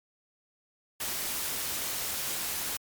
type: noise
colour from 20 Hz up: white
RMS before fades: -33 dBFS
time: 1-2.77 s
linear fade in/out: 5 ms
effects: MP3 96 kbps